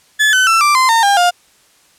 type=tone with pitch steps; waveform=35% pulse; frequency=1722 / 1516.5 / 1335.5 / 1176.2 / 1035.8 / 912.2 / 803.3 / 707.5 Hz; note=A6 / F#6 / E6 / D6 / C6 / A#5 / G5 / F5; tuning=-38 / +42 / +22 / +2 / -18 / -38 / +42 / +22 cents; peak=-7 dBFS; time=0.19-1.31 s; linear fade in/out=20 ms; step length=140 ms; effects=white hiss -51 dBFS RMS until 1.98 s + low-pass 10000 Hz 12 dB/octave